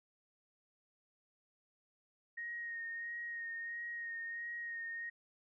sine tone with vibrato, 1864.7 Hz, A#6, in tune, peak -40 dBFS, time 2.37-5.1 s, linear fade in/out 10 ms, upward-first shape sine, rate 1.5 Hz, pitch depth 22 cents each way, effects none

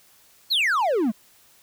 triangle exponential sweep, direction down, 4517 to 198.1 Hz, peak -17 dBFS, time 0.5-1.12 s, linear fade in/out 20 ms, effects white hiss -56 dBFS RMS until 1.62 s

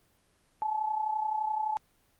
sine tone with amplitude modulation, 862 Hz, A5, 36 cents flat, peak -25 dBFS, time 0.62-1.77 s, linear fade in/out 0 ms, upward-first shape sine, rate 31.7 Hz, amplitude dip 65%, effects pink hiss -68 dBFS RMS until 2.19 s + Opus 24 kbps

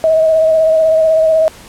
sine tone with vibrato, 638 Hz, D#5, 43 cents sharp, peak -7 dBFS, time 0.04-1.48 s, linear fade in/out 0 ms, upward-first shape sine, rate 16 Hz, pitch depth 25 cents each way, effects pink hiss -37 dBFS RMS until 1.68 s + low-pass 12000 Hz 12 dB/octave

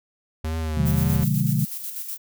square tone with vibrato, 78.2 Hz, D#2, 9 cents sharp, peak -25 dBFS, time 0.44-1.24 s, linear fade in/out 5 ms, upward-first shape triangle, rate 1.9 Hz, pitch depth 67 cents each way
sine chord, B diminished seventh, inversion none, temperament equal, 123.47 / 146.83 / 174.61 / 207.7 Hz, B2 / D3 / F3 / Ab3, 0 / 0 / 0 / 0 cents, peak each -25 / -22 / -26 / -26 dBFS, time 0.77-1.65 s, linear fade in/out 5 ms
violet noise with tremolo, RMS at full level -31 dBFS, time 0.85-2.18 s, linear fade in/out 20 ms, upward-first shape square, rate 8.1 Hz, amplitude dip 45%
effects none

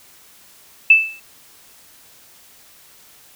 sine tone with exponential decay, 2636 Hz, E7, 1 cent flat, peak -3 dBFS, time 0.9-1.2 s, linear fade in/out 5 ms, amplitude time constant 65 ms, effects white hiss -48 dBFS RMS until 3.35 s

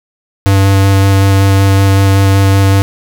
square tone with vibrato, 97.7 Hz, G2, 5 cents flat, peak -6 dBFS, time 0.46-2.82 s, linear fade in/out 0 ms, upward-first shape square, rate 5.3 Hz, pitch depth 8 cents each way, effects none

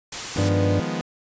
white noise, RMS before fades -30 dBFS, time 0.12-0.49 s, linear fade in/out 5 ms
sawtooth chord, F half-diminished seventh, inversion third, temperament equal, 155.56 / 174.61 / 207.7 / 246.9 Hz, Eb3 / F3 / Ab3 / Cb4, 0 / 0 / 0 / 0 cents, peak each -28 / -26 / -28 / -26 dBFS, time 0.36-1.01 s, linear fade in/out 0 ms
harmonic tone, 98.3 Hz, G2, 5 cents sharp, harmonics 1 / 3 / 5 / 6, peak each -20 / -25 / -27 / -28 dBFS, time 0.38-0.8 s, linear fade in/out 5 ms
effects resampled to 16000 Hz

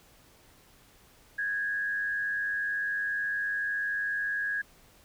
sine tone with frequency modulation, 1651 Hz, G#6, 11 cents flat, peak -28 dBFS, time 1.38-4.62 s, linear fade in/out 10 ms, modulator 100 Hz, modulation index 0.55, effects pink hiss -59 dBFS RMS until 5.04 s

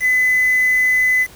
sine tone with quantisation, 2013 Hz, B6, 33 cents sharp, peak -12 dBFS, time 0-1.27 s, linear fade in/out 50 ms, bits 5, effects pink hiss -42 dBFS RMS until 1.35 s

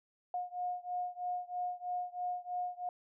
sine beating tone pair, 717 / 720.1 Hz, F5 / F#5, +45 / -47 cents, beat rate 3.1 Hz, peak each -38 / -39 dBFS, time 0.34-2.89 s, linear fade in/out 2 ms, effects none

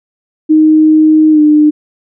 sine tone with pitch glide, 311.1 to 301.5 Hz, D#4 to D4, 0 to +46 cents, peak -3 dBFS, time 0.49-1.71 s, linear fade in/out 20 ms, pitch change -54 cents, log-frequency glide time 1.31-1.4 s, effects none

